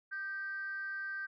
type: tone with frequency modulation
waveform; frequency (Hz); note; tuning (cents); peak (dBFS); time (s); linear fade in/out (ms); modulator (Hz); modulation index
sine; 1562; G6; -7; -36; 0.11-1.27; 20; 348; 0.32
effects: tanh soft clip ceiling -32 dBFS